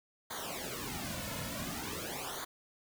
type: noise with flanger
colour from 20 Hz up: pink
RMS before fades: -40 dBFS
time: 0.3-2.45 s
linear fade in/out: 10 ms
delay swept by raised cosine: 0.37 to 2.57 ms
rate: 0.47 Hz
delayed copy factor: -0.85
effects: none